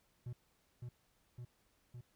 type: tone with echo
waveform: triangle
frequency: 121.9 Hz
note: B2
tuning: 22 cents flat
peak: -39 dBFS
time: 0.26-0.33 s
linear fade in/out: 5 ms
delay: 560 ms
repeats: 3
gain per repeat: -2 dB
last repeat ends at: 2.01 s
effects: pink hiss -75 dBFS RMS until 2.15 s